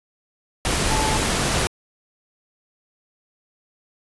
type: tone in noise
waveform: sine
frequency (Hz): 872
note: A5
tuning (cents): -16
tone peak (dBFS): -24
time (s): 0.91-1.17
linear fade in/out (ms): 0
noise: pink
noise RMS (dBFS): -21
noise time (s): 0.65-1.67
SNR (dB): -6
effects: resampled to 24000 Hz